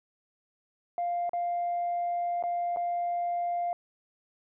sine tone with dropouts, 698.5 Hz, F5, in tune, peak -26 dBFS, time 0.98-3.73 s, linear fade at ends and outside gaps 1 ms, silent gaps 1.294-1.333 / 2.426-2.437 / 2.762-2.77 s, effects tanh soft clip ceiling -24 dBFS

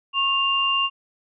sine tone pair together, 1091 / 2794 Hz, C#6 / F7, -28 / 0 cents, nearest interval octave + major third, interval 1628 cents, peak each -23 / -20 dBFS, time 0.13-0.9 s, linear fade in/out 50 ms, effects none

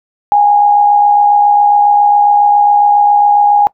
sine tone with amplitude modulation, 823 Hz, G#5, 16 cents flat, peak -3 dBFS, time 0.32-3.67 s, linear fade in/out 0 ms, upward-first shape sine, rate 67.3 Hz, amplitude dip 40%, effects noise-tail reverb RT60 0.1 s tail -21 dB re dry

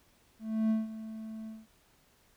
triangle tone with ADSR envelope, 220.1 Hz, A3, 1 cent sharp, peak -22 dBFS, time 0.39-1.67 s, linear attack 310 ms, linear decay 170 ms, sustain -15 dB, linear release 200 ms, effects pink hiss -66 dBFS RMS until 2.36 s

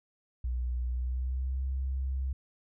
sine tone with pitch glide, 61.3 to 66.08 Hz, B1 to C2, -12 to +18 cents, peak -29 dBFS, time 0.44-2.33 s, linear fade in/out 5 ms, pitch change +130 cents, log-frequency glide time 0.88-1.64 s, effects none

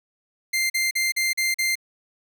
sawtooth tone bursts, 2093 Hz, C7, in tune, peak -17 dBFS, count 6, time 0.53-1.755 s, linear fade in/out 10 ms, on 170 ms, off 41 ms, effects none

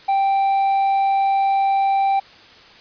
triangle tone, 784 Hz, G5, in tune, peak -13 dBFS, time 0.08-2.2 s, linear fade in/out 10 ms, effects white hiss -45 dBFS RMS until 2.8 s + resampled to 11025 Hz

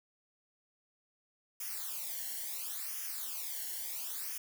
blue noise with flanger, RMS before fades -40 dBFS, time 1.6-4.38 s, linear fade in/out 5 ms, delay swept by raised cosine 0.24 to 0.82 ms, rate 0.72 Hz, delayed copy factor -0.85, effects none

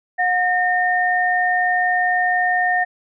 sine tone pair together, 724.6 / 1826 Hz, F#5 / A#6, -36 / -36 cents, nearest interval octave + major third, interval 1600 cents, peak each -18 / -18 dBFS, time 0.18-2.85 s, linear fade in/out 20 ms, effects none

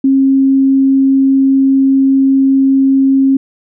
sine tone, 269.5 Hz, C#4, 49 cents flat, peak -6 dBFS, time 0.04-3.37 s, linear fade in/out 5 ms, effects none

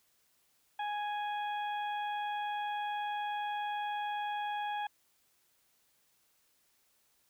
harmonic tone, 830.6 Hz, G#5, in tune, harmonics 1 / 2 / 3 / 4, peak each -34 / -43 / -49 / -48 dBFS, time 0.79-4.87 s, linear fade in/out 5 ms, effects white hiss -72 dBFS RMS until 7.29 s

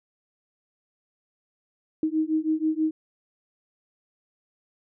sine beating tone pair, 311.1 / 317.3 Hz, D#4 / D#4, 0 / +34 cents, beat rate 6.2 Hz, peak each -25 dBFS, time 2.03-2.91 s, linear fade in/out 2 ms, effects none

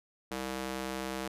square tone with high-pass filter, 65.3 Hz, C2, 3 cents flat, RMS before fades -37 dBFS, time 0.31-1.28 s, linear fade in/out 5 ms, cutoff 270 Hz, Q 0.68, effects resampled to 32000 Hz

